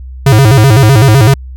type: tone with vibrato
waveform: square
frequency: 121.7 Hz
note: B2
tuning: 25 cents flat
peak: -3 dBFS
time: 0.26-1.34 s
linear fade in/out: 5 ms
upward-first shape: square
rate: 7.9 Hz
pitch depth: 210 cents each way
effects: added 64 Hz sine -23 dBFS peak until 1.56 s